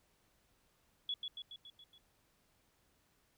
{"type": "tone with echo", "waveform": "sine", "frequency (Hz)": 3380, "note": "G#7", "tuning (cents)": 30, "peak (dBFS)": -35, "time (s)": [1.09, 1.14], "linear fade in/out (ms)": 2, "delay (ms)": 140, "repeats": 6, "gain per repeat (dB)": -4, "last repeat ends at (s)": 1.98, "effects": ["pink hiss -74 dBFS RMS until 3.37 s"]}